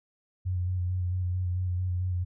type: tone with vibrato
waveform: sine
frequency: 90.6 Hz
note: F#2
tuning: 36 cents flat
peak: -26 dBFS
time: 0.45-2.25 s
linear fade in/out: 20 ms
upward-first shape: square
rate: 4.5 Hz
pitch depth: 23 cents each way
effects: none